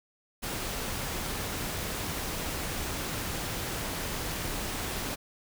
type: noise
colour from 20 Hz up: pink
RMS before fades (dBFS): -34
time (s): 0.42-5.16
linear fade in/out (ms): 20
effects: none